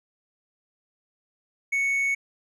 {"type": "tone", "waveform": "triangle", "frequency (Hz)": 2217, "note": "C#7", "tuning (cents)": 0, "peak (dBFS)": -20, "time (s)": [1.72, 2.15], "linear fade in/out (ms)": 10, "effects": ["resampled to 32000 Hz"]}